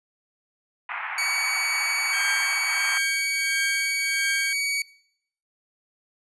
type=band-pass noise; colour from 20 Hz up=white; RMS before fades=-32 dBFS; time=0.89-2.98 s; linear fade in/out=2 ms; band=780 to 2400 Hz; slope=48 dB/octave
type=tone; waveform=sawtooth; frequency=2259 Hz; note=C#7; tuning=32 cents sharp; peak=-20 dBFS; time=1.18-4.82 s; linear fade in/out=2 ms
type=tone with tremolo; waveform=35% pulse; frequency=1600 Hz; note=G6; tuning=35 cents sharp; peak=-23 dBFS; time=2.13-4.53 s; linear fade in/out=2 ms; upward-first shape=triangle; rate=1.5 Hz; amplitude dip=85%
effects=noise-tail reverb RT60 0.7 s tail -23 dB re dry + resampled to 24000 Hz